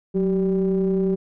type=ring-modulated tone; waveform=triangle; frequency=100.2 Hz; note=G2; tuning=38 cents sharp; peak=-13 dBFS; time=0.14-1.16 s; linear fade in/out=20 ms; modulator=285 Hz; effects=none